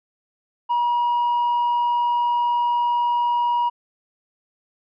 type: tone with tanh clipping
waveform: sine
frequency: 959 Hz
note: A#5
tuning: 49 cents sharp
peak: -18 dBFS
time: 0.69-3.7 s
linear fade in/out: 20 ms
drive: 1 dB
effects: none